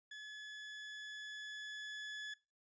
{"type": "tone with level ramp", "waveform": "30% pulse", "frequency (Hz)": 1710, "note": "A6", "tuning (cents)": -50, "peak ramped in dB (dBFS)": [-45, -40], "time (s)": [0.11, 2.34], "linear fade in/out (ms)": 5, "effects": ["noise-tail reverb RT60 0.3 s tail -23 dB re dry", "resampled to 16000 Hz"]}